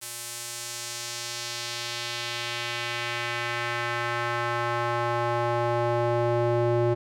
square tone with band-pass filter sweep, 119.1 Hz, A#2, 38 cents sharp, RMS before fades -28 dBFS, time 0.01-6.95 s, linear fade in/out 20 ms, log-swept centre 10000 to 430 Hz, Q 1.2, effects none

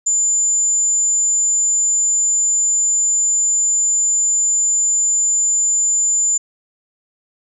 sine tone, 7100 Hz, A8, 15 cents sharp, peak -13 dBFS, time 0.06-6.38 s, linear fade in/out 10 ms, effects none

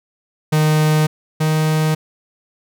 45% pulse tone pair in turn, 154.2 / 155.99 Hz, D#3 / D#3, -15 / +5 cents, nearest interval unison, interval 20 cents, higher second, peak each -12 / -14 dBFS, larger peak first, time 0.52-1.07 / 1.4-1.95 s, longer neither, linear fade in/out 10 ms, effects none

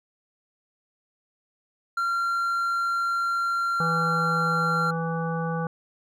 triangle tone, 1377 Hz, F6, 25 cents flat, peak -21 dBFS, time 1.97-4.91 s, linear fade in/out 5 ms
harmonic tone, 164.9 Hz, E3, 1 cent sharp, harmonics 1 / 3 / 5 / 7 / 9, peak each -27 / -32 / -34 / -35 / -37 dBFS, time 3.8-5.67 s, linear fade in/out 2 ms
effects none

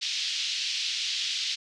pink band-pass noise, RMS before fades -30 dBFS, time 0.01-1.56 s, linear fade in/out 20 ms, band 3000 to 5300 Hz, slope 24 dB/octave, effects low-pass 8000 Hz 12 dB/octave

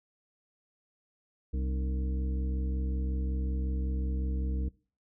harmonic tone with a mistuned harmonic, 65.41 Hz, C2, in tune, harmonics 1 / 2 / 3 / 4 / 5 / 7, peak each -29 / -45 / -41 / -48 / -43 / -47 dBFS, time 1.53-4.69 s, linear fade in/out 10 ms, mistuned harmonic 5, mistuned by -120 cents, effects noise-tail reverb RT60 0.4 s tail -22 dB re dry

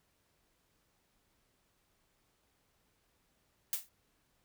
blue noise with exponential decay, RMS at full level -30 dBFS, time 3.73-3.89 s, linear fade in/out 0 ms, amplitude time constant 33 ms, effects pink hiss -75 dBFS RMS until 4.44 s

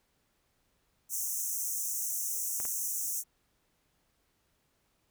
pink high-pass noise, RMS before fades -34 dBFS, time 1.09-3.24 s, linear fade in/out 50 ms, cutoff 5800 Hz, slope 96 dB/octave
clicks, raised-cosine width 0.5 ms, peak -28 dBFS, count 2, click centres 2.601 / 2.652 s
effects pink hiss -74 dBFS RMS until 5.1 s

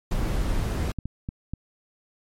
brown noise, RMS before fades -25 dBFS, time 0.11-0.92 s, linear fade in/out 5 ms
clicks, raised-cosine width 5 ms, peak -18 dBFS, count 5, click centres 0.77 / 0.987 / 1.056 / 1.289 / 1.536 s
effects MP3 64 kbps

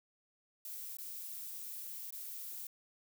violet noise with dropouts, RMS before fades -45 dBFS, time 0.65-2.67 s, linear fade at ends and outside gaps 2 ms, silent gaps 0.97-0.985 / 2.106-2.124 s, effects none

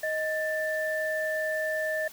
sine tone pair together, 626 / 1770.6 Hz, D#5 / A6, +10 / +10 cents, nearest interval octave + tritone, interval 1800 cents, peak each -29 / -30 dBFS, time 0.03-2.08 s, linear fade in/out 5 ms, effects white hiss -48 dBFS RMS until 2.12 s

